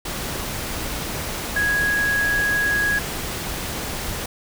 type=tone in noise; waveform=sine; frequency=1659 Hz; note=G#6; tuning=2 cents flat; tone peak=-18 dBFS; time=1.56-2.99 s; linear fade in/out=5 ms; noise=pink; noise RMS=-28 dBFS; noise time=0.05-4.26 s; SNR=+7 dB; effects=none